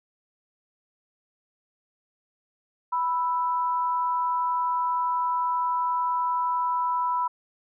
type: tone pair together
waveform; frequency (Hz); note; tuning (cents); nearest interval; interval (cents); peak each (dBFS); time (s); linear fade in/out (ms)
sine; 987.8 / 1318.5; B5 / E6; 0 / 0; perfect fourth; 500; -23 / -32; 2.92-7.28; 10
effects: none